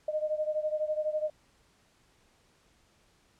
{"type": "beating tone pair", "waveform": "sine", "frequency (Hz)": [610, 622], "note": ["D#5", "D#5"], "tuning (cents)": [-34, -1], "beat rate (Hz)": 12, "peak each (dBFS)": [-30, -33], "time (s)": [0.08, 1.3], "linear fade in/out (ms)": 5, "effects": ["pink hiss -66 dBFS RMS until 3.39 s", "low-pass 9000 Hz 12 dB/octave"]}